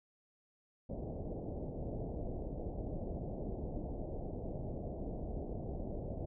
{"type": "low-pass noise", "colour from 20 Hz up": "pink", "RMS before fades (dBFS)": -41, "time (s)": [0.89, 6.26], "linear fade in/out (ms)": 10, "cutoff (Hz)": 700, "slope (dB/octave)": 48, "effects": []}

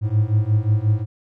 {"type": "beating tone pair", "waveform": "triangle", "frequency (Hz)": [103.83, 109.43], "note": ["G#2", "A2"], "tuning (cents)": [0, -9], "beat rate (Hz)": 5.6, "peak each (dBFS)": [-17, -16], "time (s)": [0.01, 1.06], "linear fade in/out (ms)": 50, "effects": []}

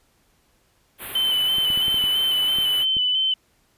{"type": "band-stop noise", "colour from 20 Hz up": "white", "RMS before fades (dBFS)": -32, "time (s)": [0.98, 2.86], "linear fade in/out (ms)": 50, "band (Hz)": [3500, 9900], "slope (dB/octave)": 48}
{"type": "tone with vibrato", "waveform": "sine", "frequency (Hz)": 3037, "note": "F#7", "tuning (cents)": 44, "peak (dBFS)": -18, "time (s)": [1.15, 3.34], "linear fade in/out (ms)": 5, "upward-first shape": "square", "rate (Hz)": 3, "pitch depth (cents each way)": 24}
{"type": "clicks", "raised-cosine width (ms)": 3, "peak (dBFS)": -23, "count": 8, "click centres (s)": [1.584, 1.703, 1.775, 1.882, 1.944, 2.04, 2.586, 2.968]}
{"effects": ["pink hiss -63 dBFS RMS until 3.77 s", "resampled to 32000 Hz"]}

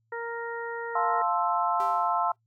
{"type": "harmonic tone", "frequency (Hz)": 466.2, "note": "A#4", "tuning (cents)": 0, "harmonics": [1, 2, 3, 4], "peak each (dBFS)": [-34, -37, -39, -40], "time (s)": [0.12, 1.22], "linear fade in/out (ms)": 5}
{"type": "chord", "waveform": "sine", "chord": "F major seventh", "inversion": "none", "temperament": "equal", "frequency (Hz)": [698.5, 880, 1046.5, 1318.5], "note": ["F5", "A5", "C6", "E6"], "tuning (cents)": [0, 0, 0, 0], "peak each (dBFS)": -29, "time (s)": [0.95, 2.32], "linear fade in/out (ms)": 5}
{"type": "tone with exponential decay", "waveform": "sawtooth", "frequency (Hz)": 392, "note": "G4", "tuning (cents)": 0, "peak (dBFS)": -34, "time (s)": [1.8, 2.36], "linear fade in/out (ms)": 0, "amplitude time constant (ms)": 120}
{"effects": ["noise-tail reverb RT60 0.1 s tail -23 dB re dry", "added 113 Hz sine -70 dBFS peak until 2.46 s"]}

